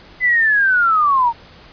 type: linear sweep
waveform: sine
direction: down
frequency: 2029 to 904 Hz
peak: -11 dBFS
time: 0.2-1.33 s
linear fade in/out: 50 ms
effects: pink hiss -43 dBFS RMS until 1.72 s + resampled to 11025 Hz